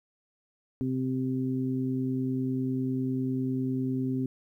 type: harmonic tone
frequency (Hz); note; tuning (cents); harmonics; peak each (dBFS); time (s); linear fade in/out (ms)
130; C3; -11; 1 / 2 / 3; -32 / -28 / -38; 0.81-4.26; 0
effects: 11-bit